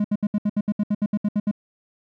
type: tone bursts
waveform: triangle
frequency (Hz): 207.7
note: G#3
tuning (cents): 0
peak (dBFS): -16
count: 14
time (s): 0-1.513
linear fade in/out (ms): 5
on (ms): 44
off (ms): 69
effects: none